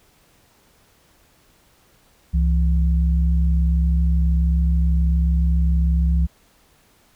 sine tone pair together, 66.7 / 168.07 Hz, C2 / E3, +34 / +34 cents, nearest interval octave + major third, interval 1600 cents, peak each -15 / -23 dBFS, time 2.33-6.27 s, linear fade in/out 20 ms, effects pink hiss -57 dBFS RMS until 7.15 s

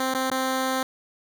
10% pulse tone with dropouts, 261.6 Hz, C4, in tune, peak -15 dBFS, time 0-0.83 s, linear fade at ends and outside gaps 2 ms, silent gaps 0.139-0.148 / 0.302-0.314 s, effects none

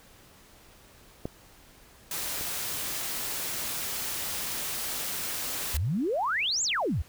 clicks, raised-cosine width 2 ms, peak -18 / -27 dBFS, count 2, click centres 1.255 / 2.411 s
white noise, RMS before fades -33 dBFS, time 2.11-5.77 s, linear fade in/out 2 ms
sine exponential two-way sweep, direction up then down, 61.74 to 7750 to 61.74 Hz, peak -25 dBFS, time 5.74-7.02 s, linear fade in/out 5 ms, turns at 6.63 s
effects pink hiss -55 dBFS RMS until 7.08 s

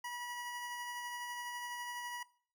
25% pulse tone with tremolo, 969 Hz, B5, 33 cents flat, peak -36 dBFS, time 0.04-2.23 s, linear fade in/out 5 ms, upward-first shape sine, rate 12 Hz, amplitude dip 25%, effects noise-tail reverb RT60 0.5 s tail -20 dB re dry

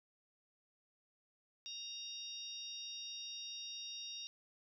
harmonic tone with a mistuned harmonic, 932.3 Hz, A#5, in tune, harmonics 3 / 4 / 5 / 6, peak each -52 / -47 / -56 / -49 dBFS, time 1.66-4.27 s, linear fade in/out 0 ms, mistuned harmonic 5, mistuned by +33 cents, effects none

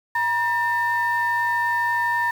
sine tone pair together, 952.5 / 1798 Hz, A#5 / A6, +37 / +37 cents, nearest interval major seventh, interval 1100 cents, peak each -21 dBFS, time 0.15-2.31 s, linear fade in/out 5 ms, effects tanh soft clip ceiling -13 dBFS + 7-bit

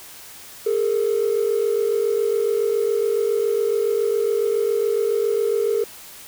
triangle ring-modulated tone, 434.7 Hz, A4, 21 cents flat, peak -11 dBFS, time 0.66-5.84 s, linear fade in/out 5 ms, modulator 23.6 Hz, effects tanh soft clip ceiling -13 dBFS + white hiss -41 dBFS RMS until 6.27 s

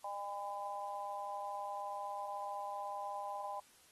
harmonic tone, 201.8 Hz, G#3, 49 cents flat, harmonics 3 / 4 / 5, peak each -47 / -42 / -44 dBFS, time 0.04-3.6 s, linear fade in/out 5 ms, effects white hiss -65 dBFS RMS until 3.91 s + AAC 32 kbps

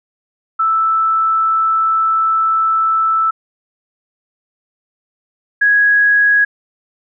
sine tone pair in turn, 1318.5 / 1661.2 Hz, E6 / G#6, 0 / 0 cents, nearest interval major third, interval 400 cents, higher second, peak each -11 / -8 dBFS, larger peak second, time 0.59-3.31 / 5.61-6.45 s, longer first, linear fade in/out 10 ms, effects none

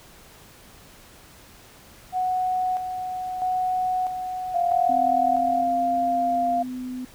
sine tone with tremolo, 738 Hz, F#5, 5 cents flat, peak -21 dBFS, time 2.12-5.66 s, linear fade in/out 50 ms, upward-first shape square, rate 0.77 Hz, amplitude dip 50%
sine tone, 698.5 Hz, F5, in tune, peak -20 dBFS, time 4.54-6.63 s, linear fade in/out 10 ms
sine tone with pitch glide, 260.8 to 253.4 Hz, C4 to B3, -5 to +45 cents, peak -29 dBFS, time 4.89-7.05 s, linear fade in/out 5 ms, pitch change -50 cents, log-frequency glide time 6.05-6.72 s
effects pink hiss -49 dBFS RMS until 7.14 s

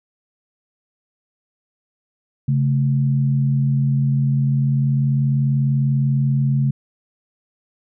sine tone pair together, 137.6 / 217.9 Hz, C#3 / A3, -12 / -17 cents, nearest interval minor sixth, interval 795 cents, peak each -15 / -24 dBFS, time 2.48-6.71 s, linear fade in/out 5 ms, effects none

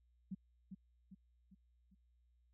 sine tone with echo, 190 Hz, F#3, 46 cents sharp, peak -40 dBFS, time 0.31-0.35 s, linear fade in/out 10 ms, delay 400 ms, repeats 4, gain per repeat -6 dB, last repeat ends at 1.95 s, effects added 60 Hz sine -70 dBFS peak until 2.53 s

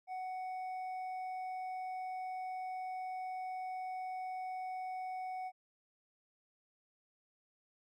sine tone with hard clipping, 744 Hz, F#5, 9 cents sharp, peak -40 dBFS, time 0.07-5.52 s, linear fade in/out 50 ms, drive 4 dB, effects none

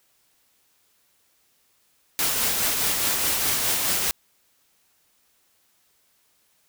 white noise with tremolo, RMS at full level -22 dBFS, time 2.19-4.11 s, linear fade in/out 0 ms, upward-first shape triangle, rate 4.8 Hz, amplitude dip 35%, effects white hiss -65 dBFS RMS until 6.68 s

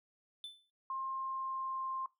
triangle tone with exponential decay, 3520 Hz, A7, in tune, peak -38 dBFS, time 0.44-0.7 s, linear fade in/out 1 ms, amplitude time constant 56 ms
sine tone with pitch glide, 1062 to 1054.7 Hz, C6 to C6, +25 to +14 cents, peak -36 dBFS, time 0.9-2.06 s, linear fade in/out 2 ms, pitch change -11 cents, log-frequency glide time 1.09-1.89 s
effects noise-tail reverb RT60 0.2 s tail -19 dB re dry

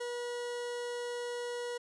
40% pulse tone, 483.2 Hz, B4, 38 cents flat, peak -35 dBFS, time 0-1.78 s, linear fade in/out 10 ms, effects resampled to 22050 Hz

